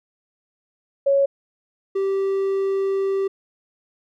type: tone pair in turn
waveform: sine / triangle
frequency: 554.4 / 389.6 Hz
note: C#5 / G4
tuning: 0 / -11 cents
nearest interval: tritone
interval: 611 cents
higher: first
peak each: -14 / -17 dBFS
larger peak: first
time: 1.06-1.26 / 1.95-3.28 s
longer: second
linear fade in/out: 10 ms
effects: none